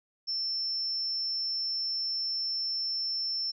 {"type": "tone", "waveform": "sine", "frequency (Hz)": 5360, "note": "E8", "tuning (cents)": 28, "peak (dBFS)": -29, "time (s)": [0.27, 3.52], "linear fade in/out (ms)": 20, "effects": []}